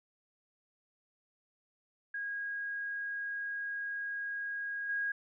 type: tone with level steps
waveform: sine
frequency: 1639 Hz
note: G#6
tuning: 23 cents flat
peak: -35 / -31 dBFS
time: 2.14-5.12 s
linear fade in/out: 5 ms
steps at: 4.89 s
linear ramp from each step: 5 ms
effects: none